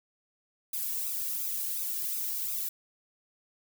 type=noise with flanger; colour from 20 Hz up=violet; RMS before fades=-33 dBFS; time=0.73-2.69 s; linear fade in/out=5 ms; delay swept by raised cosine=0.79 to 1.79 ms; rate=2.8 Hz; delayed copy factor=+1; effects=none